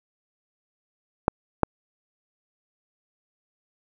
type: clicks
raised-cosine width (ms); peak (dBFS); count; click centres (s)
1; -3; 2; 1.281 / 1.633
effects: none